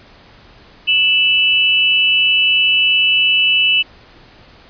sine tone pair together, 2637 / 2960 Hz, E7 / F#7, 0 / 0 cents, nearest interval major second, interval 200 cents, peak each -13 dBFS, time 0.87-3.83 s, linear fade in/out 20 ms, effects pink hiss -44 dBFS RMS until 4.69 s + resampled to 11025 Hz

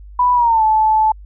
sine tone with pitch glide, 987.8 to 869.9 Hz, B5 to A5, 0 to -20 cents, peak -10 dBFS, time 0.19-1.12 s, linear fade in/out 5 ms, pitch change -220 cents, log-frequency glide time 0.34-0.63 s, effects added 50 Hz sine -34 dBFS peak until 1.25 s

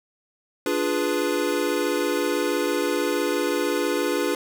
square chord, D diminished seventh, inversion none, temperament equal, 293.7 / 349.2 / 415.3 / 493.9 Hz, D4 / F4 / Ab4 / Cb5, 0 / 0 / 0 / 0 cents, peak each -28 dBFS, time 0.66-4.35 s, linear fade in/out 2 ms, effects none

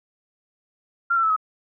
sine tone with pitch steps, 1383 / 1345.2 / 1308.4 / 1272.6 Hz, F6 / E6 / E6 / D#6, -17 / +35 / -13 / +39 cents, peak -17 dBFS, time 1.1-1.364 s, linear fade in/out 10 ms, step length 66 ms, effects none

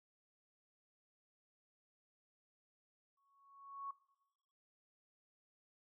sine tone with exponential growth, 1108.7 Hz, C#6, in tune, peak -40 dBFS, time 3.17-3.91 s, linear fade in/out 5 ms, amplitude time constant 160 ms, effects noise-tail reverb RT60 1.0 s tail -20 dB re dry

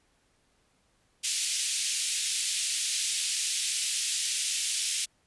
white band-pass noise, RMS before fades -30 dBFS, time 1.23-5.06 s, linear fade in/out 20 ms, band 2500 to 10000 Hz, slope 24 dB/octave, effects pink hiss -69 dBFS RMS until 5.26 s + resampled to 24000 Hz

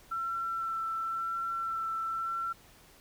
sine tone with vibrato, 1343 Hz, E6, 32 cents sharp, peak -31 dBFS, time 0.11-2.53 s, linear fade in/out 10 ms, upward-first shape sine, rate 0.95 Hz, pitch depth 14 cents each way, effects pink hiss -58 dBFS RMS until 3 s

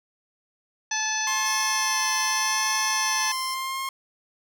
harmonic tone, 867 Hz, A5, 26 cents flat, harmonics 1 / 2 / 3 / 4 / 5 / 6 / 7, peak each -31 / -30 / -33 / -37 / -36 / -36 / -28 dBFS, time 0.91-3.32 s, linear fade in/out 5 ms
sawtooth tone with vibrato, 1058 Hz, C6, 19 cents sharp, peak -24 dBFS, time 1.27-3.89 s, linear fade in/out 2 ms, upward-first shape sine, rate 0.84 Hz, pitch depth 23 cents each way
sawtooth tone, 5380 Hz, E8, 34 cents sharp, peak -29 dBFS, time 1.46-3.54 s, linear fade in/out 0 ms
effects none

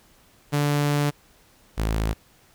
sawtooth tone pair in turn, 145.6 / 54.27 Hz, D3 / A1, -15 / -23 cents, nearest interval octave + perfect fourth, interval 1708 cents, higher first, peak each -16 / -18 dBFS, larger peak first, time 0.52-1.11 / 1.77-2.14 s, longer first, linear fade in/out 20 ms, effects pink hiss -57 dBFS RMS until 2.54 s

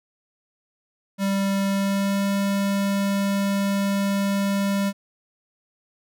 square tone with pitch glide, 196.5 to 198.44 Hz, G3 to G3, +4 to +21 cents, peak -21 dBFS, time 1.18-4.93 s, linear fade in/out 50 ms, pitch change +17 cents, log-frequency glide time 1.66-2.28 s, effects none

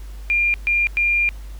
sine tone bursts at uneven times, 2400 Hz, D7, 37 cents sharp, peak -15 dBFS, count 3, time 0.3-0.54 / 0.67-0.87 / 0.97-1.29 s, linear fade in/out 0 ms, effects added 50 Hz sine -31 dBFS peak until 1.59 s + pink hiss -49 dBFS RMS until 1.59 s

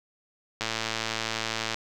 click train, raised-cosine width 0.2 ms, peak -11 dBFS, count 128, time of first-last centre 0.61-1.744 s, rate 112 Hz, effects none

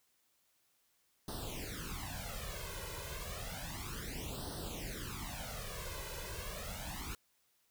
pink noise with flanger, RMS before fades -43 dBFS, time 1.28-7.15 s, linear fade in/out 2 ms, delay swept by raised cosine 0.21 to 2.01 ms, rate 0.31 Hz, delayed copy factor +0.95, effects white hiss -75 dBFS RMS until 7.7 s

